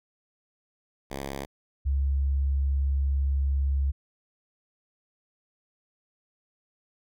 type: tone pair in turn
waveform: 5% pulse / sine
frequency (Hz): 68.8 / 68.8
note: C#2 / C#2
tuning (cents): -12 / -12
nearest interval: unison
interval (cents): 0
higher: neither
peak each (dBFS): -22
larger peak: neither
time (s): 1.1-1.46 / 1.85-3.92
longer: second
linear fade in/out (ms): 20
effects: none